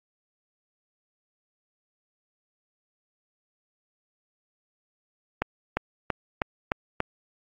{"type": "accelerating click train", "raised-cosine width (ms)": 0.5, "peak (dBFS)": -9, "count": 6, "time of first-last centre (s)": [5.42, 7.004], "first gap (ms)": 350, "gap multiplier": 0.95, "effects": ["AAC 48 kbps"]}